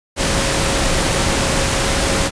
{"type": "tone in noise", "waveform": "sine", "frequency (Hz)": 546, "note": "C#5", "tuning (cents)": -26, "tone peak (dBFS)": -26, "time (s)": [0.16, 2.31], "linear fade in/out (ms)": 50, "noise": "pink", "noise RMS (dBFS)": -17, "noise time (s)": [0.16, 2.31], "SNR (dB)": -12, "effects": ["resampled to 22050 Hz"]}